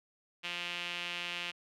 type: tone with band-pass filter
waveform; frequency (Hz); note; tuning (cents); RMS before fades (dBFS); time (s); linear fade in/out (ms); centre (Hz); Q
sawtooth; 174.7; F3; +1; -39; 0.43-1.52; 20; 2800; 3.3
effects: none